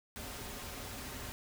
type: noise with comb filter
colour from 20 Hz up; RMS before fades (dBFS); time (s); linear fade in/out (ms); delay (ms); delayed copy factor
pink; -44; 0.16-1.32; 0; 6.1; -0.55
effects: none